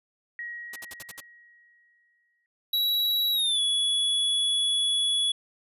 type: tone with exponential decay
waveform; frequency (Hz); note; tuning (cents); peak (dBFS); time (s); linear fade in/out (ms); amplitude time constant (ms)
sine; 1898; A#6; +31; -32; 0.39-2.46; 1; 450
type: noise bursts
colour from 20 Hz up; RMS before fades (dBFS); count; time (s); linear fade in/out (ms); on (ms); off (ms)
white; -39; 6; 0.73-1.205; 5; 30; 59
type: tone with pitch glide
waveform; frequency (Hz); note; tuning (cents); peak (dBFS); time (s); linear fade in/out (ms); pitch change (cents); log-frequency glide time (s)
square; 3894 to 3390; B7 to G#7; -25 to +35; -23; 2.73-5.32; 5; -240; 3.32-3.61
effects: resampled to 32000 Hz